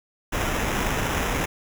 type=noise with sample-and-hold; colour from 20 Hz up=pink; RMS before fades=-25 dBFS; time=0.32-1.46 s; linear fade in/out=10 ms; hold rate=4410 Hz; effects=none